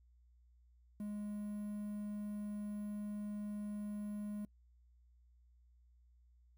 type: tone with quantisation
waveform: triangle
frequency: 207.7 Hz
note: G#3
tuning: in tune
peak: -38 dBFS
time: 1-4.45 s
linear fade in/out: 2 ms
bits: 11
effects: noise-tail reverb RT60 0.1 s tail -23 dB re dry + added 60 Hz sine -64 dBFS peak until 6.57 s